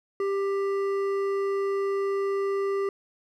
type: tone with hard clipping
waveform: sine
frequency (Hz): 394.7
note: G4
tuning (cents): +12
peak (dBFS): -26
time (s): 0.2-2.89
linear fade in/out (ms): 2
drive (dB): 9
effects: none